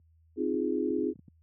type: chord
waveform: sine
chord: F minor seventh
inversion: second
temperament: equal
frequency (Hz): 261.6 / 311.1 / 349.2 / 415.3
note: C4 / Eb4 / F4 / Ab4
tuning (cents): 0 / 0 / 0 / 0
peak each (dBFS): -32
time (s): 0.36-1.14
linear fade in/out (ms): 50
type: clicks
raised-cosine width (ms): 5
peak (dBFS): -34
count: 7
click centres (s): 0.544 / 0.905 / 0.99 / 1.033 / 1.158 / 1.192 / 1.282
effects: added 81 Hz sine -49 dBFS peak until 1.42 s + high-pass 150 Hz 12 dB/octave